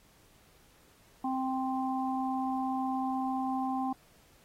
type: harmonic tone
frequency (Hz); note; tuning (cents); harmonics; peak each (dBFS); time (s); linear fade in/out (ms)
261.6; C4; 0; 1 / 3 / 4; -32 / -33 / -39; 1.24-3.93; 5
effects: pink hiss -63 dBFS RMS until 4.44 s + AAC 48 kbps

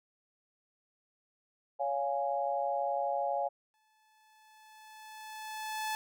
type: chord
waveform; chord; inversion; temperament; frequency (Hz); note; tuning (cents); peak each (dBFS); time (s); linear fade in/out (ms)
sine; Db major; none; equal with one note detuned; 560.5 / 698.5 / 830.6; Db5 / F5 / Ab5; +19 / 0 / 0; -34; 1.79-3.49; 20
type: tone with exponential growth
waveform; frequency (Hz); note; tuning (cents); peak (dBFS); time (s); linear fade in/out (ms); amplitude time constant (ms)
sawtooth; 867; A5; -26; -28; 3.74-5.95; 0; 480
effects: none

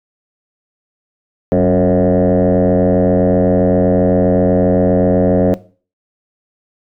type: tone with frequency modulation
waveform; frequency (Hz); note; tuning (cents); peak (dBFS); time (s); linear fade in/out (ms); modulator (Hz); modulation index
sine; 365.5; F#4; -21; -7; 1.52-5.54; 0; 87.7; 2.9
effects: noise-tail reverb RT60 0.4 s tail -20 dB re dry + tanh soft clip ceiling -6 dBFS

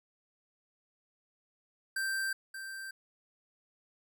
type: tone with echo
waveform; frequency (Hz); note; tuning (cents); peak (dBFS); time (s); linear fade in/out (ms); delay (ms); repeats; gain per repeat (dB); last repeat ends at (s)
square; 1568; G6; 0; -32; 1.96-2.33; 5; 580; 1; -9; 2.91
effects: none

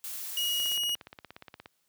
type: noise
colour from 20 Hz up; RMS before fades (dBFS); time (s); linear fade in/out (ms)
blue; -38; 0.04-0.77; 0
type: tone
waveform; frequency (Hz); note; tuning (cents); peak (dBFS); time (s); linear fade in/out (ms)
40% pulse; 2893; F#7; -40; -27; 0.37-0.95; 2
type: click train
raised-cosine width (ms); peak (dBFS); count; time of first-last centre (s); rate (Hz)
0.3; -28; 19; 0.6-1.659; 17
effects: white hiss -74 dBFS RMS until 1.88 s + high-pass 60 Hz 12 dB/octave

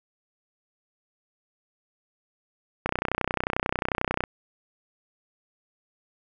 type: click train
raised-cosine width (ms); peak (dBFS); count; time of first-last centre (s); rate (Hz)
0.5; -9; 44; 2.86-4.238; 31.2
effects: none

